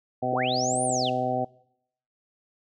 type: harmonic tone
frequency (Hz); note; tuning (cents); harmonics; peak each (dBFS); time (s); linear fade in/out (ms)
126.7; B2; +45; 1 / 2 / 3 / 4 / 5 / 6; -35 / -32 / -36 / -33 / -30 / -28; 0.22-1.45; 10
type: linear two-way sweep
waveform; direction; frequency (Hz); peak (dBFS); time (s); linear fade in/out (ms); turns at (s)
sine; up then down; 158.4 to 9580 to 2518; -28; 0.32-1.1; 10; 0.84
effects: noise-tail reverb RT60 0.7 s tail -22 dB re dry

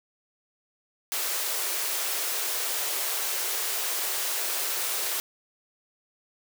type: high-pass noise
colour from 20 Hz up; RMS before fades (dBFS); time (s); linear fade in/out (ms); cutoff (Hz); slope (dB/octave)
white; -29; 1.12-5.2; 0; 340; 96
effects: none

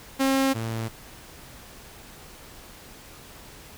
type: tone pair in turn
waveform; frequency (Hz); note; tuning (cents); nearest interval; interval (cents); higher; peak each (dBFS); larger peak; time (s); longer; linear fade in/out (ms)
sawtooth; 268.8 / 113.02; C4 / A2; +47 / +47; octave + minor third; 1500; first; -16 / -24; first; 0.19-0.54 / 0.54-0.89; neither; 20
effects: pink hiss -46 dBFS RMS until 3.77 s

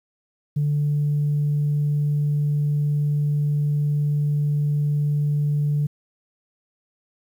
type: tone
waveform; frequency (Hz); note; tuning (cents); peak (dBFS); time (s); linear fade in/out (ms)
sine; 146.83; D3; 0; -17; 0.56-5.87; 10
effects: tanh soft clip ceiling -15 dBFS + 9-bit

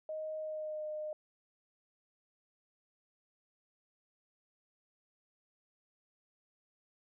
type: tone with pitch glide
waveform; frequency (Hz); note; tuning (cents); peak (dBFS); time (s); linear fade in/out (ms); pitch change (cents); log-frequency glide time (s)
sine; 624 to 611.5; D#5 to D#5; +5 to -30; -37; 0.09-1.13; 2; -35; 0.38-0.86
effects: none

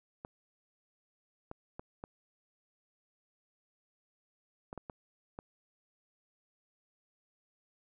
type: clicks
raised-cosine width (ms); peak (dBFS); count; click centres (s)
1; -28; 8; 0.249 / 1.514 / 1.795 / 2.039 / 4.729 / 4.777 / 4.898 / 5.389
effects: none

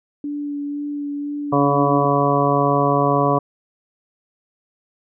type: tone with vibrato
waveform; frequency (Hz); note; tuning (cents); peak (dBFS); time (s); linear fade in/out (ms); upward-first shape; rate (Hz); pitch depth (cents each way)
sine; 289.3; D4; -26; -23; 0.24-2.05; 2; sine; 2; 13
type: harmonic tone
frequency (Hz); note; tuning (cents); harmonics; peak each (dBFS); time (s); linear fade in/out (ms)
141.9; C#3; +41; 1 / 2 / 3 / 4 / 5 / 7 / 8; -22 / -22 / -22 / -22 / -22 / -22 / -22; 1.52-3.39; 10
effects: none

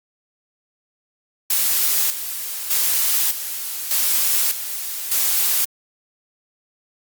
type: noise with tremolo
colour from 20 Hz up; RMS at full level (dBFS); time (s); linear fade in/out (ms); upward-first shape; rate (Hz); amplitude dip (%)
blue; -18; 1.5-5.65; 5; square; 0.83; 65
effects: Opus 48 kbps

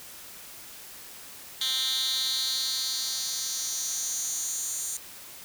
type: tone with high-pass filter sweep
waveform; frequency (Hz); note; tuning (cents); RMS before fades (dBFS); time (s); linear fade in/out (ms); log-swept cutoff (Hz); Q
10% pulse; 261.6; C4; 0; -30; 1.61-4.97; 2; 3400 to 7600; 3.7
effects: white hiss -45 dBFS RMS until 5.44 s

